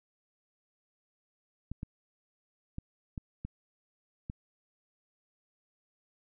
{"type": "clicks", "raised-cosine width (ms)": 5, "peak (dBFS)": -25, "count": 6, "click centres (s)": [1.716, 1.831, 2.784, 3.178, 3.45, 4.299], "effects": []}